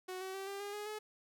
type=tone with pitch steps; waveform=sawtooth; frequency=369.8 / 378.7 / 387.7 / 397 / 406.5 / 416.3 / 426.3 Hz; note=F#4 / F#4 / G4 / G4 / G#4 / G#4 / G#4; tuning=-1 / +40 / -19 / +22 / -37 / +4 / +45 cents; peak=-37 dBFS; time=0.08-0.99 s; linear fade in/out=10 ms; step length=130 ms; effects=none